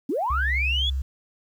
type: linear sweep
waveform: sine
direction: up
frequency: 233.1 to 3484 Hz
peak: -22 dBFS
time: 0.09-0.9 s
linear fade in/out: 5 ms
type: tone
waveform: sine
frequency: 67 Hz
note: C2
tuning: 42 cents sharp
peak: -23 dBFS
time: 0.3-1.02 s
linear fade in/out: 5 ms
effects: tanh soft clip ceiling -13 dBFS + 9-bit